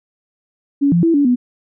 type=tone with pitch steps; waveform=sine; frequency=281.8 / 171.4 / 331.7 / 285.8 / 246.7 Hz; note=C#4 / F3 / E4 / D4 / B3; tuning=+29 / -32 / +11 / -47 / -2 cents; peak=-10 dBFS; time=0.81-1.36 s; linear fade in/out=20 ms; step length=110 ms; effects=none